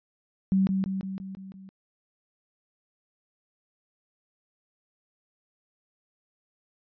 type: tone with echo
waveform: sine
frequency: 191.6 Hz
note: G3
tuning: 39 cents flat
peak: -19 dBFS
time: 0.52-0.67 s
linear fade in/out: 0 ms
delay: 170 ms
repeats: 6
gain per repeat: -4 dB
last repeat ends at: 1.69 s
effects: resampled to 11025 Hz